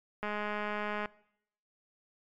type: click train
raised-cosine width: 0.5 ms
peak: -21 dBFS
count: 174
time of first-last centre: 0.23-1.058 s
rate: 209 Hz
effects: noise-tail reverb RT60 0.7 s tail -21 dB re dry + MP3 96 kbps